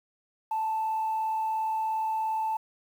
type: tone with frequency modulation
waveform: sine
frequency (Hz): 880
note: A5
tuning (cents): 0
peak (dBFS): -25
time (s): 0.51-2.57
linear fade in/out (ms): 5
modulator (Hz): 37.1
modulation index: 0.28
effects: tanh soft clip ceiling -22 dBFS + 9-bit